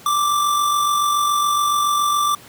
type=tone with amplitude modulation; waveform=square; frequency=1174.7 Hz; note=D6; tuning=in tune; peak=-15 dBFS; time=0.06-2.35 s; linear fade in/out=2 ms; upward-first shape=sine; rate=47.1 Hz; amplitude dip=35%; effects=pink hiss -43 dBFS RMS until 2.48 s + high-pass 100 Hz 12 dB/octave